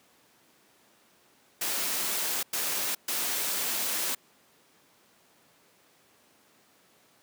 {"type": "noise bursts at uneven times", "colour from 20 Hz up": "white", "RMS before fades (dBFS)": -30, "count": 3, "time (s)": [[1.61, 2.43], [2.53, 2.95], [3.08, 4.15]], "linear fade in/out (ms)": 5, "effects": ["pink hiss -62 dBFS RMS until 7.22 s", "high-pass 200 Hz 12 dB/octave"]}